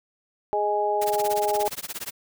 harmonic tone, 207.7 Hz, G#3, in tune, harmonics 2 / 3 / 4, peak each -26 / -27 / -24 dBFS, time 0.53-1.68 s, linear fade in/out 0 ms
white noise with tremolo, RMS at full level -31 dBFS, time 1.01-2.11 s, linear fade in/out 10 ms, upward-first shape sine, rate 17 Hz, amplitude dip 100%
effects none

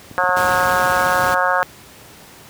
clicks, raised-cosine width 3 ms, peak -22 dBFS, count 4, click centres 0.113 / 0.237 / 0.291 / 0.445 s
harmonic tone, 181.4 Hz, F#3, 34 cents flat, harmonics 3 / 4 / 5 / 6 / 7 / 8 / 9, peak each -22 / -22 / -22 / -22 / -22 / -22 / -22 dBFS, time 0.18-1.63 s, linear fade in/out 0 ms
pink noise, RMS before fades -26 dBFS, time 0.36-1.35 s, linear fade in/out 10 ms
effects pink hiss -42 dBFS RMS until 2.49 s + high-pass 80 Hz 12 dB/octave

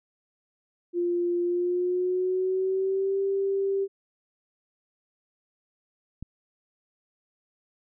sine tone with pitch glide, 349.2 to 392 Hz, F4 to G4, 0 to 0 cents, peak -23 dBFS, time 0.93-3.88 s, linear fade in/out 50 ms, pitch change +200 cents, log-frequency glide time 1.42-3.2 s
click, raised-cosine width 5 ms, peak -24 dBFS, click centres 6.226 s
effects none

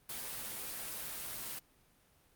white noise with comb filter, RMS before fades -42 dBFS, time 0.09-1.59 s, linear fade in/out 5 ms, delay 11 ms, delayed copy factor -0.95, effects pink hiss -68 dBFS RMS until 2.35 s + Opus 32 kbps

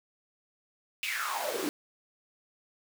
pink noise with high-pass filter sweep, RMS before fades -33 dBFS, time 1.03-1.69 s, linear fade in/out 0 ms, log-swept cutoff 2700 to 280 Hz, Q 6.6, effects none

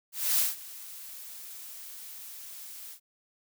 blue noise with ADSR envelope, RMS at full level -24 dBFS, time 0.12-3 s, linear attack 260 ms, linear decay 170 ms, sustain -20 dB, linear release 89 ms, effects none

